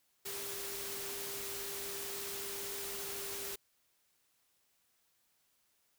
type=tone in noise; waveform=sine; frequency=398.5 Hz; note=G4; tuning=28 cents sharp; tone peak=-47 dBFS; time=0.25-3.56 s; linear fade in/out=10 ms; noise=white; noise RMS=-42 dBFS; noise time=0.25-3.56 s; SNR=-8 dB; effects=white hiss -75 dBFS RMS until 5.98 s